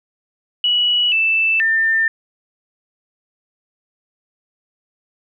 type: tone with pitch steps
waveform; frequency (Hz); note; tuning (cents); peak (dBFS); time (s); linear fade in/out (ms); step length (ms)
sine; 2933 / 2647 / 1797; F#7 / E7 / A6; -16 / +7 / +36; -13; 0.64-2.08; 2; 480
effects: none